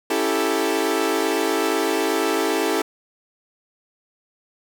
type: chord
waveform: sawtooth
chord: A dominant seventh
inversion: first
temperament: equal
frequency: 277.2 / 329.6 / 392 / 440 Hz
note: C#4 / E4 / G4 / A4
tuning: 0 / 0 / 0 / 0 cents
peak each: -24 / -20 / -21 / -20 dBFS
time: 0.1-2.82 s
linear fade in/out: 5 ms
effects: none